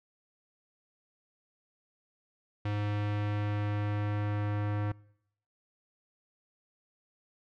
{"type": "tone with low-pass filter sweep", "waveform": "square", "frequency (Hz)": 103.8, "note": "G#2", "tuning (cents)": 0, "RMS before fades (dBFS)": -32, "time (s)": [2.65, 4.92], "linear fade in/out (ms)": 5, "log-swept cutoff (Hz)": [2900, 1700], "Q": 1.1, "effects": ["noise-tail reverb RT60 0.8 s tail -25 dB re dry"]}